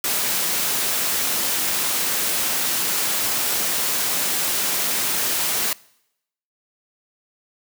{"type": "high-pass noise", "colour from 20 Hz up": "white", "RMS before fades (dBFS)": -22, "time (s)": [0.04, 5.73], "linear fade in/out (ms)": 2, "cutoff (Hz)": 140, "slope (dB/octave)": 12, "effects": ["noise-tail reverb RT60 0.8 s tail -23 dB re dry"]}